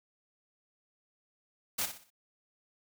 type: noise with echo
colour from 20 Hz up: white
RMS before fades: -32 dBFS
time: 1.78-1.86 s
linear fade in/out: 10 ms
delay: 61 ms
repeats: 4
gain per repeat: -9 dB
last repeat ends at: 2.104 s
effects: none